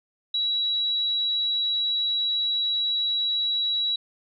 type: tone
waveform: sine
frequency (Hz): 3897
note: B7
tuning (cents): -24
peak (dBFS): -22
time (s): 0.34-3.96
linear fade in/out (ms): 5
effects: none